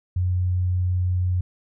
sine tone, 90.6 Hz, F#2, 36 cents flat, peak -19 dBFS, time 0.16-1.41 s, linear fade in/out 5 ms, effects none

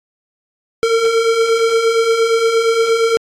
square beating tone pair, 448.5 / 457.1 Hz, A4 / A#4, +33 / -34 cents, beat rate 8.6 Hz, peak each -20 / -13 dBFS, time 0.83-3.17 s, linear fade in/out 0 ms, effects low-pass 7000 Hz 12 dB/octave + AAC 64 kbps

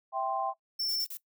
sine chord, C major, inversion first, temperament equal, 659.3 / 784 / 1046.5 Hz, E5 / G5 / C6, 0 / 0 / 0 cents, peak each -35 / -31 / -34 dBFS, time 0.12-0.54 s, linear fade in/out 50 ms
square tone, 5390 Hz, E8, 38 cents sharp, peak -30 dBFS, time 0.79-1.05 s, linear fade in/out 10 ms
violet noise bursts, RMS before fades -40 dBFS, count 3, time 0.89-1.171 s, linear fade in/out 2 ms, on 69 ms, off 37 ms
effects noise-tail reverb RT60 0.1 s tail -19 dB re dry

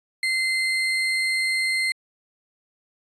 sine tone with sample-and-hold, 2072 Hz, C7, 17 cents flat, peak -20 dBFS, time 0.23-1.92 s, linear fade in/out 2 ms, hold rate 6300 Hz, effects resampled to 22050 Hz

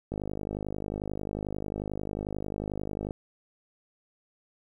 click train, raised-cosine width 2 ms, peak -20 dBFS, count 154, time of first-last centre 0.12-3.108 s, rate 51.2 Hz, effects 10-bit

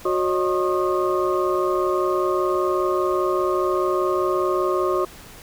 sine tone cluster, 366.5 / 546 / 611 / 1079 / 1232 Hz, F#4 / C#5 / D#5 / C#6 / D#6, -16 / -26 / -32 / -47 / -17 cents, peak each -21 / -27 / -27 / -26 / -28 dBFS, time 0.05-5.05 s, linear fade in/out 5 ms, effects pink hiss -43 dBFS RMS until 5.42 s

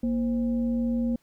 sine tone with frequency modulation, 236 Hz, A#3, 22 cents sharp, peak -23 dBFS, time 0.03-1.16 s, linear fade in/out 5 ms, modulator 287 Hz, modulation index 0.44, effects pink hiss -67 dBFS RMS until 1.22 s

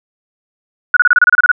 sine tone bursts, 1462 Hz, F#6, 21 cents flat, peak -4 dBFS, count 11, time 0.94-1.516 s, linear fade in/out 2 ms, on 26 ms, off 29 ms, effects none

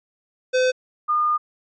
square / sine tone pair in turn, 510 / 1216 Hz, C5 / D#6, -44 / -40 cents, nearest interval octave + minor third, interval 1504 cents, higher second, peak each -17 dBFS, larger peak neither, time 0.53-0.72 / 1.08-1.38 s, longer second, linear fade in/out 20 ms, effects resampled to 16000 Hz

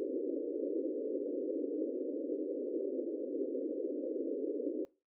pink band-pass noise, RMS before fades -37 dBFS, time 0-4.85 s, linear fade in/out 0 ms, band 270 to 540 Hz, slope 96 dB/octave, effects noise-tail reverb RT60 0.3 s tail -21 dB re dry

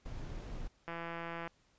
brown noise, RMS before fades -42 dBFS, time 0.05-0.68 s, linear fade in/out 10 ms
click train, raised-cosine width 0.5 ms, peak -27 dBFS, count 101, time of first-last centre 0.88-1.475 s, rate 168 Hz
effects pink hiss -71 dBFS RMS until 1.78 s + resampled to 16000 Hz

